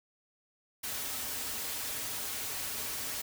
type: noise with comb filter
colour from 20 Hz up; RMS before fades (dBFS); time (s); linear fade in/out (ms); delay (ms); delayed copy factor
white; -37; 0.83-3.22; 10; 5.8; -0.65
effects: none